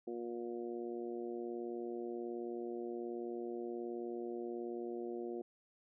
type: harmonic tone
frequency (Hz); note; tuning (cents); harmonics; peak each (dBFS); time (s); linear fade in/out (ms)
118.7; A#2; +32; 2 / 3 / 4 / 5 / 6; -47 / -41 / -47 / -55 / -53; 0.07-5.42; 5
effects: none